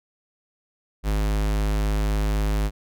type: tone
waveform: square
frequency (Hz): 51.91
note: G#1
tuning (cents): 0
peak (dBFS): -21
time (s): 1.03-2.71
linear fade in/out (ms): 50
effects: none